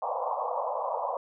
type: band-pass noise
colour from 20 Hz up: white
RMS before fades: -31 dBFS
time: 0.02-1.17 s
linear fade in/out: 2 ms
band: 490 to 1100 Hz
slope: 96 dB/octave
effects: none